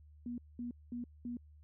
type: tone bursts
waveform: sine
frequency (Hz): 240.8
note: B3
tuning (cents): -44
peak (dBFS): -38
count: 4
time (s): 0.26-1.37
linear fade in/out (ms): 2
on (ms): 120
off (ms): 210
effects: added 75 Hz sine -56 dBFS peak until 1.63 s